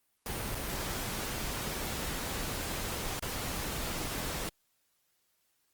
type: noise with dropouts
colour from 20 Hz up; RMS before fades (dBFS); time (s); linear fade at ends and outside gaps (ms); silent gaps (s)
pink; -36; 0.26-4.49; 1; 0.547-0.551 / 3.194-3.224
effects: white hiss -75 dBFS RMS until 5.73 s + Opus 32 kbps